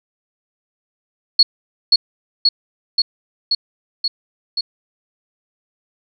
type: tone with echo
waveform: sine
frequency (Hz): 4352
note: C#8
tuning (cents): -33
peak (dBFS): -5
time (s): 1.39-1.43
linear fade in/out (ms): 5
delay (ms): 530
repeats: 6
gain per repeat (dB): -2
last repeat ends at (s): 4.61
effects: none